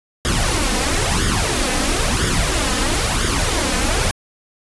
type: noise with flanger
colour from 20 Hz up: pink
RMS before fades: -18 dBFS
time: 0.25-4.11 s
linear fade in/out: 0 ms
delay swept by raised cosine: 0.58 to 3.98 ms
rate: 1 Hz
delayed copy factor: +0.65
effects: resampled to 24000 Hz